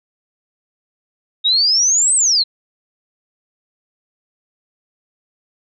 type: exponential two-way sweep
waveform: sine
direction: up then down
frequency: 3697 to 8460 to 4004 Hz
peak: -11 dBFS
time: 1.44-2.44 s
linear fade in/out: 20 ms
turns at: 2.15 s
effects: none